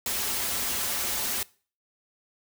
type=noise with comb filter; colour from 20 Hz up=white; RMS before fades=-29 dBFS; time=0.06-1.43 s; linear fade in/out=2 ms; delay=6.4 ms; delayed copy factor=-0.65; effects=noise-tail reverb RT60 0.4 s tail -22 dB re dry